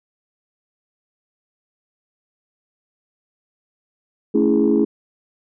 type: chord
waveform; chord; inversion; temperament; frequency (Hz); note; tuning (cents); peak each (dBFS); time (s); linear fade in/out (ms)
sine; A major seventh; none; equal with one note detuned; 220 / 279.3 / 329.6 / 415.3; A3 / C#4 / E4 / G#4; 0 / +13 / 0 / 0; -18; 4.34-4.85; 10
effects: tanh soft clip ceiling -6 dBFS